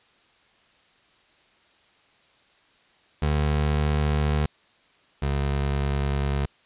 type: tone pair in turn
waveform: 25% pulse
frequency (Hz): 74.6 / 70.07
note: D2 / C#2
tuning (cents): +28 / +19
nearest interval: minor second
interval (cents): 109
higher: first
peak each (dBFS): -17 / -19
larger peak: first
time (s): 3.22-4.46 / 5.22-6.46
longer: neither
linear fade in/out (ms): 5
effects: white hiss -60 dBFS RMS until 6.65 s + resampled to 8000 Hz